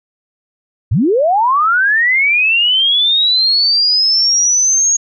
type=linear sweep; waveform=sine; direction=up; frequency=77.78 to 6645 Hz; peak=-9 dBFS; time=0.91-4.97 s; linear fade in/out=10 ms; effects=none